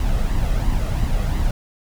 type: noise with flanger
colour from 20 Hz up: brown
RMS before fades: -19 dBFS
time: 0-1.51 s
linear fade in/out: 2 ms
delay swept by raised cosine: 1 to 1.57 ms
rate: 2.9 Hz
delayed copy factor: +0.5
effects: none